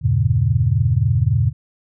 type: chord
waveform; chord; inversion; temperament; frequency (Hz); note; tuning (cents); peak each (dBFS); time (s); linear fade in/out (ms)
sine; E diminished seventh; none; just; 82.41 / 98.89 / 118.67 / 142.4; E2 / G2 / Bb2 / Db3; 0 / +16 / +31 / +47; -22 / -19 / -17 / -20; 0.01-1.53; 50
effects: none